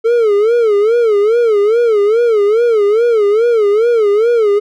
triangle tone with vibrato, 440 Hz, A4, in tune, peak -6 dBFS, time 0.04-4.6 s, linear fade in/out 20 ms, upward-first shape sine, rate 2.4 Hz, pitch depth 150 cents each way, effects none

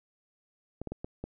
clicks, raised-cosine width 2 ms, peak -23 dBFS, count 5, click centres 0.816 / 0.873 / 0.92 / 1.045 / 1.24 s, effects none

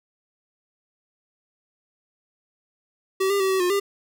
square tone with pitch steps, 382.7 / 400 / 383 / 380.4 / 357.5 / 399.6 Hz, G4 / G4 / G4 / F#4 / F4 / G4, -42 / +35 / -40 / +48 / +41 / +33 cents, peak -20 dBFS, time 3.2-3.8 s, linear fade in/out 10 ms, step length 100 ms, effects none

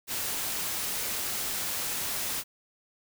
white noise, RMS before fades -32 dBFS, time 0.07-2.44 s, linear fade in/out 50 ms, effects none

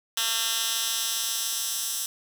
10% pulse tone with high-pass filter sweep, 227.1 Hz, A#3, 45 cents flat, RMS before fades -28 dBFS, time 0.17-2.06 s, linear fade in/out 2 ms, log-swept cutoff 3000 to 6500 Hz, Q 0.92, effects none

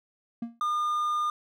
triangle tone with exponential decay, 233.1 Hz, A#3, in tune, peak -25 dBFS, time 0.42-0.6 s, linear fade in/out 5 ms, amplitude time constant 37 ms
triangle tone, 1212 Hz, D#6, 46 cents flat, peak -23 dBFS, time 0.61-1.3 s, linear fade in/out 2 ms
effects none

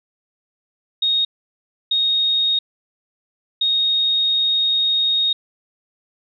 sine tone bursts at uneven times, 3729 Hz, A#7, in tune, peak -15 dBFS, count 3, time 1.02-1.25 / 1.91-2.59 / 3.61-5.33 s, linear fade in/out 5 ms, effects none

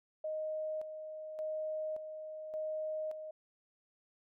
sine tone with tremolo, 622.3 Hz, D#5, in tune, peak -35 dBFS, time 0.24-3.31 s, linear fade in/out 5 ms, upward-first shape square, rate 0.87 Hz, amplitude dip 55%, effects none

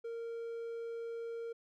triangle tone, 462.5 Hz, A#4, 14 cents flat, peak -37 dBFS, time 0.04-1.53 s, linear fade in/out 10 ms, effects none

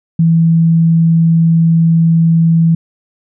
sine tone, 164.81 Hz, E3, in tune, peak -6 dBFS, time 0.19-2.75 s, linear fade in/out 5 ms, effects none

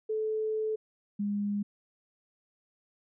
sine tone pair in turn, 434.8 / 204.3 Hz, A4 / G#3, -21 / -28 cents, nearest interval octave + minor second, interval 1307 cents, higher first, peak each -28 dBFS, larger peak neither, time 0.09-0.76 / 1.19-1.63 s, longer first, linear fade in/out 10 ms, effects none

